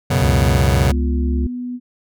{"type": "chord", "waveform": "sawtooth", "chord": "F# suspended fourth", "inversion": "none", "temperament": "just", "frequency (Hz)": [92.5, 123.33, 138.75], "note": ["F#2", "B2", "C#3"], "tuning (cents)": [0, -2, 2], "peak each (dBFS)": -14, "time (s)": [0.1, 0.92], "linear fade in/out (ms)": 10}
{"type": "harmonic tone", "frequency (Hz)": 69.3, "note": "C#2", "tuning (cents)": 0, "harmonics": [1, 3, 5], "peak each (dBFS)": [-16, -28, -29], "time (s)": [0.22, 1.47], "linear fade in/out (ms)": 5}
{"type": "tone", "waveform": "sine", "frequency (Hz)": 246.9, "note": "B3", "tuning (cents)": 0, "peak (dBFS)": -23, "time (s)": [0.55, 1.8], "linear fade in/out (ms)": 50}
{"effects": []}